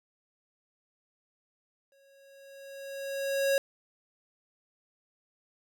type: tone with exponential growth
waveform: square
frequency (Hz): 550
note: C#5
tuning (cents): -14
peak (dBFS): -23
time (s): 1.92-3.58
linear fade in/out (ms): 1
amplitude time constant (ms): 360
effects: none